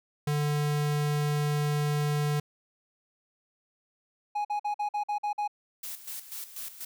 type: tone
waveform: square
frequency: 147.7 Hz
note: D3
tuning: 10 cents sharp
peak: -26 dBFS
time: 0.27-2.4 s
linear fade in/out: 5 ms
type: tone bursts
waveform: triangle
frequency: 830.6 Hz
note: G#5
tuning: in tune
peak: -25 dBFS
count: 8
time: 4.35-5.478 s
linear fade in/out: 10 ms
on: 99 ms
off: 48 ms
type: noise with tremolo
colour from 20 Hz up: blue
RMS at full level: -38 dBFS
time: 5.83-6.85 s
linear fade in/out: 5 ms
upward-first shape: square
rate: 4.1 Hz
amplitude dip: 70%
effects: none